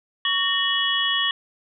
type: tone cluster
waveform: sine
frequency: 1124 / 1835 / 2944 / 3339 Hz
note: C#6 / A#6 / F#7 / G#7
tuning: +24 / -28 / -9 / +9 cents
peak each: -28 / -25 / -24 / -24 dBFS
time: 0.25-1.31 s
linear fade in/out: 2 ms
effects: none